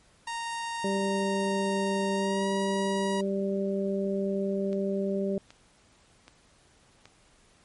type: tone with pitch glide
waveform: sawtooth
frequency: 928 to 958.5 Hz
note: A#5 to A#5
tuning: -8 to +48 cents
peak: -28 dBFS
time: 0.27-3.21 s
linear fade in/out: 5 ms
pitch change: +56 cents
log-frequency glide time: 2.15-2.47 s
type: harmonic tone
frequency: 196.1 Hz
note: G3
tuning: 1 cent sharp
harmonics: 1 / 2 / 3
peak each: -29 / -30 / -33 dBFS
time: 0.84-5.38 s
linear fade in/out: 2 ms
type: click train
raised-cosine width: 0.2 ms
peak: -30 dBFS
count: 4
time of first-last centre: 4.73-7.056 s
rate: 1.29 Hz
effects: pink hiss -61 dBFS RMS until 7.64 s + MP3 48 kbps